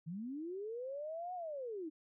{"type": "linear two-way sweep", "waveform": "sine", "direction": "up then down", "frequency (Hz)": [151.3, 740, 296.1], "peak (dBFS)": -40, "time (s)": [0.06, 1.9], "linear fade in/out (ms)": 20, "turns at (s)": 1.34, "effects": []}